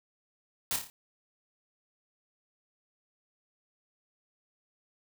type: noise with echo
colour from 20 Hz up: white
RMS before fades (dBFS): -31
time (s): 0.71-0.76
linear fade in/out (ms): 0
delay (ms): 28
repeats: 5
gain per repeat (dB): -5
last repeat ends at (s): 0.9
effects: none